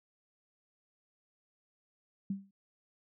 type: tone with exponential decay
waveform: sine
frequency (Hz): 196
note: G3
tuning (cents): 0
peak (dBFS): -29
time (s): 2.3-2.51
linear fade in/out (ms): 5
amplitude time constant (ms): 45
effects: none